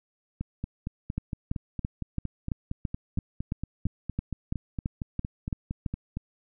two click trains, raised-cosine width 5 ms, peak -16 / -19 dBFS, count 15 / 26, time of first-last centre 1.18-5.862 / 0.41-6.17 s, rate 2.99 / 4.34 Hz, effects none

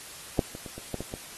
clicks, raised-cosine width 2 ms, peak -8 / -27 / -27 / -27 / -17 / -21 / -22 dBFS, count 7, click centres 0.392 / 0.551 / 0.662 / 0.78 / 0.943 / 1.006 / 1.139 s, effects white hiss -44 dBFS RMS until 1.37 s + AAC 32 kbps

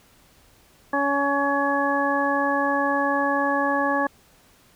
harmonic tone, 281 Hz, C#4, 24 cents sharp, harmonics 1 / 2 / 3 / 4 / 6, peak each -26 / -26 / -26 / -26 / -26 dBFS, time 0.93-4.07 s, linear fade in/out 5 ms, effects pink hiss -56 dBFS RMS until 4.75 s

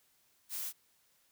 blue noise, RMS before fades -39 dBFS, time 0.49-0.73 s, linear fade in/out 50 ms, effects white hiss -71 dBFS RMS until 1.31 s

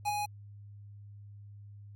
square tone, 830.6 Hz, G#5, in tune, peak -32 dBFS, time 0.05-0.26 s, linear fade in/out 10 ms, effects added 102 Hz sine -47 dBFS peak until 1.95 s + AAC 48 kbps

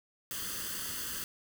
white noise with comb filter, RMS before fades -38 dBFS, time 0.31-1.24 s, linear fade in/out 0 ms, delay 0.64 ms, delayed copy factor +0.75, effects none

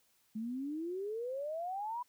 sine exponential sweep, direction up, 212.4 to 1000 Hz, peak -36 dBFS, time 0.35-2.03 s, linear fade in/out 10 ms, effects white hiss -72 dBFS RMS until 2.08 s

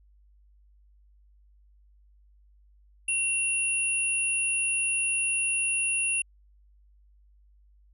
sine tone pair together, 2734 / 9720 Hz, F7 / D#9, -37 / -42 cents, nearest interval octave + minor seventh, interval 2195 cents, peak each -27 dBFS, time 3.08-6.22 s, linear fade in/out 5 ms, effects added 50 Hz sine -56 dBFS peak until 7.93 s

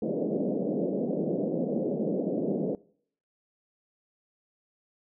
pink band-pass noise, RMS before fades -29 dBFS, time 0.02-2.75 s, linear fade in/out 2 ms, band 170 to 590 Hz, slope 48 dB/octave, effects noise-tail reverb RT60 0.6 s tail -23 dB re dry

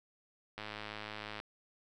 click train, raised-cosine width 0.3 ms, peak -26 dBFS, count 88, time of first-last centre 0.58-1.401 s, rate 106 Hz, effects none

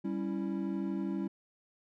triangle chord, C# diminished, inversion second, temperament equal, 196 / 277.2 / 329.6 Hz, G3 / C#4 / E4, 0 / 0 / 0 cents, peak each -33 / -36 / -35 dBFS, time 0.04-1.28 s, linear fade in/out 10 ms, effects none

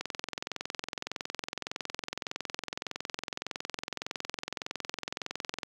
click train, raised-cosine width 0.2 ms, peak -16 dBFS, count 123, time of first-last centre 0.01-5.632 s, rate 21.7 Hz, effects high-pass 150 Hz 12 dB/octave + 9-bit

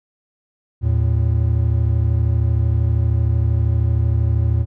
triangle tone pair together, 79.4 / 112.29 Hz, D#2 / A2, +36 / +36 cents, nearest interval tritone, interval 600 cents, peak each -15 dBFS, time 0.81-4.66 s, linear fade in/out 50 ms, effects none

